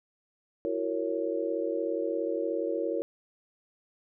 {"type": "chord", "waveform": "sine", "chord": "F# dominant seventh", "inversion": "third", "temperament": "just", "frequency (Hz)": [333, 370, 462.5, 555], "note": ["E4", "F#4", "A#4", "C#5"], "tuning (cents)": [18, 0, -14, 2], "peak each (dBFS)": [-33, -36, -32, -33], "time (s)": [0.65, 3.02], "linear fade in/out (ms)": 0, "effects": []}